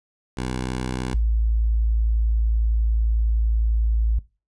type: tone pair in turn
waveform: 10% pulse / sine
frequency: 63.2 / 55.48 Hz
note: B1 / A1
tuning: +41 / +15 cents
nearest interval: major second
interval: 226 cents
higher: first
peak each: -17 dBFS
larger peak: neither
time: 0.37-1.14 / 1.14-4.19 s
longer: second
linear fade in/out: 5 ms
effects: noise-tail reverb RT60 0.3 s tail -20 dB re dry + resampled to 24000 Hz